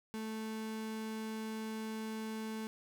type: tone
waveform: 35% pulse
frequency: 219.6 Hz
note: A3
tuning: 3 cents flat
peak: -37 dBFS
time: 0.14-2.67 s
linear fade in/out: 0 ms
effects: none